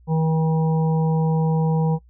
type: harmonic tone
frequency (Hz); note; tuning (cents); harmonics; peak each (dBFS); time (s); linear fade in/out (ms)
160; D#3; +49; 1 / 3 / 5 / 6; -17 / -27 / -31 / -33; 0.07-1.99; 50
effects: noise-tail reverb RT60 0.1 s tail -23 dB re dry + added 60 Hz sine -48 dBFS peak until 2.09 s